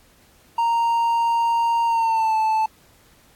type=tone with pitch glide; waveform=triangle; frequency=929 to 876.9 Hz; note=A#5 to A5; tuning=-6 to -6 cents; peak=-15 dBFS; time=0.58-2.66 s; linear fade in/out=5 ms; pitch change=-100 cents; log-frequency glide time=1.86-2.35 s; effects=pink hiss -55 dBFS RMS until 3.35 s + AAC 64 kbps